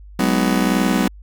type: chord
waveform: 40% pulse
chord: G# minor seventh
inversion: third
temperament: just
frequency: 186.89 / 207.7 / 249.2 / 311.5 Hz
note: F#3 / G#3 / B3 / D#4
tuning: +18 / 0 / +16 / +2 cents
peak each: -19 / -21 / -19 / -22 dBFS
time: 0.19-1.08 s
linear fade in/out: 5 ms
effects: added 50 Hz sine -37 dBFS peak until 1.22 s